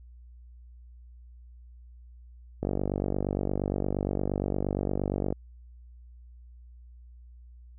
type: click train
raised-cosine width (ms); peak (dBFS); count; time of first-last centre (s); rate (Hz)
2; -15; 132; 2.63-5.325; 48.6
effects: added 60 Hz sine -47 dBFS peak until 7.78 s